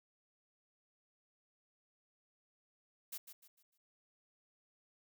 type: noise with echo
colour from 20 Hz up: blue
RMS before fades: -44 dBFS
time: 3.12-3.18 s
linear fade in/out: 10 ms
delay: 150 ms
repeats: 4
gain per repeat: -9 dB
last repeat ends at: 3.78 s
effects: none